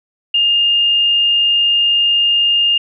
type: tone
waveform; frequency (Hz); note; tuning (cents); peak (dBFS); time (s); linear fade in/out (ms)
sine; 2822; F7; +17; -10; 0.34-2.78; 5
effects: none